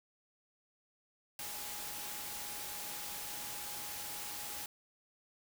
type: tone in noise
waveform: sine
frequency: 830 Hz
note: G#5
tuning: 1 cent flat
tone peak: -53 dBFS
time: 1.39-4.66 s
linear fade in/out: 2 ms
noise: white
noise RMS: -43 dBFS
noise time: 1.39-4.66 s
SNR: -13 dB
effects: none